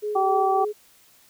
sine tone with tremolo, 420 Hz, G#4, 19 cents sharp, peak -24 dBFS, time 0.02-0.73 s, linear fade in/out 20 ms, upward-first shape sine, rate 3.6 Hz, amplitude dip 55%
harmonic tone, 384.8 Hz, G4, 32 cents flat, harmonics 1 / 2 / 3, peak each -24 / -20 / -27 dBFS, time 0.15-0.65 s, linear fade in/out 10 ms
effects white hiss -56 dBFS RMS until 1.29 s

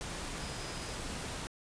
sine tone in noise, 4990 Hz, D#8, 4 cents sharp, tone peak -51 dBFS, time 0.4-0.95 s, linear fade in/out 0 ms, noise pink, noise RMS -40 dBFS, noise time 0.01-1.47 s, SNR -14 dB, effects resampled to 22050 Hz

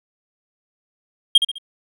triangle tone with echo, 3224 Hz, G7, 48 cents sharp, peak -5 dBFS, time 1.35-1.38 s, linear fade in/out 5 ms, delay 68 ms, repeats 3, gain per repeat -8 dB, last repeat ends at 1.584 s, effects none

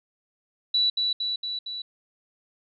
sine tone with echo, 3944 Hz, B7, 3 cents flat, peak -19 dBFS, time 0.74-0.9 s, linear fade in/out 5 ms, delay 230 ms, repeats 4, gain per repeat -3 dB, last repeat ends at 1.82 s, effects none

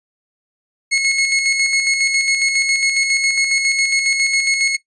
sawtooth tone with tremolo, 2176 Hz, C#7, 33 cents flat, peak -9 dBFS, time 0.91-4.77 s, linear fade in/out 20 ms, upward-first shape square, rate 7.3 Hz, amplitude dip 40%, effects noise-tail reverb RT60 0.1 s tail -17 dB re dry + resampled to 22050 Hz

